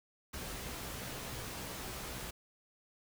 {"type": "noise with comb filter", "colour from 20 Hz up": "pink", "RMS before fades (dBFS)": -43, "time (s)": [0.33, 2.31], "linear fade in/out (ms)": 10, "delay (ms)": 16, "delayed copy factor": 0.5, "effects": []}